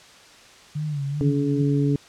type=tone with vibrato; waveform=sine; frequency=145.8 Hz; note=D3; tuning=12 cents flat; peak=-24 dBFS; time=0.75-1.62 s; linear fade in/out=10 ms; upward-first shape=sine; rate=2.5 Hz; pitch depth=88 cents each way
type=harmonic tone; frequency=142.1 Hz; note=C#3; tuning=43 cents sharp; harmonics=1 / 2 / 3; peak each=-20 / -22 / -28 dBFS; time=1.21-1.96 s; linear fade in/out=0 ms
effects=white hiss -48 dBFS RMS until 2.08 s + low-pass 6000 Hz 12 dB/octave